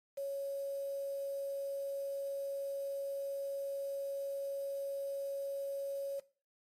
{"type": "tone with quantisation", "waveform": "sine", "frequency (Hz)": 554.4, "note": "C#5", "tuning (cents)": 0, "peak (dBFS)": -36, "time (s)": [0.17, 6.2], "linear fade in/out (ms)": 10, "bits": 9, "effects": ["noise-tail reverb RT60 0.4 s tail -19 dB re dry", "AAC 48 kbps"]}